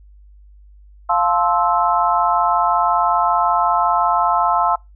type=chord; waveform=sine; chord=F major seventh; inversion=none; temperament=just; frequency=698.5 / 873.1 / 1047.7 / 1309.6 Hz; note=F5 / A5 / C6 / E6; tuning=0 / -14 / +2 / -12 cents; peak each=-19 dBFS; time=1.09-4.76 s; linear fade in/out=10 ms; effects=noise-tail reverb RT60 0.2 s tail -24 dB re dry + added 50 Hz sine -42 dBFS peak until 4.95 s